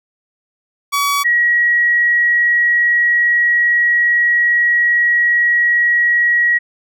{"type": "tone pair in turn", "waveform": ["sawtooth", "sine"], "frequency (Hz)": [1135, 1908.8], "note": ["C#6", "A#6"], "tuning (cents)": [41, 41], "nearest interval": "major sixth", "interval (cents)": 900, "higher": "second", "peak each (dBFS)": -10, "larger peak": "neither", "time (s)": [[0.92, 1.24], [1.24, 6.59]], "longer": "second", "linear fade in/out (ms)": 20, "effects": []}